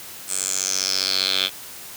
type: tone with band-pass filter sweep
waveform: 10% pulse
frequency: 95 Hz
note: F#2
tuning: 46 cents sharp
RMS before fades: -23 dBFS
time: 0.27-1.5 s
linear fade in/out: 50 ms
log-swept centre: 8600 to 3400 Hz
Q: 5.5
effects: white hiss -38 dBFS RMS until 1.96 s + high-pass 60 Hz 12 dB/octave